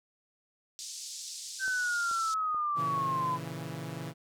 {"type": "band-pass noise", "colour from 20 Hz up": "pink", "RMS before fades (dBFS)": -42, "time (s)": [0.79, 2.34], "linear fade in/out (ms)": 0, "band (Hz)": [4600, 8000], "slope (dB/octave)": 24}
{"type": "exponential sweep", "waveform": "sine", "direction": "down", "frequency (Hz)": [1559, 1000], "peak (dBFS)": -28, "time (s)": [1.59, 3.39], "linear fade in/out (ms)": 50}
{"type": "click train", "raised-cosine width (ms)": 1, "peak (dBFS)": -35, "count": 4, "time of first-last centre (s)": [1.68, 2.979], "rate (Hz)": 2.31}
{"type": "chord", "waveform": "sawtooth", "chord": "A# diminished", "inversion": "none", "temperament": "equal", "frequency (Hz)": [116.54, 138.59, 164.81], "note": ["A#2", "C#3", "E3"], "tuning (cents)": [0, 0, 0], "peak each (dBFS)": [-40, -37, -36], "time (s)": [2.75, 4.14], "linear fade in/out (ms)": 50}
{"effects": []}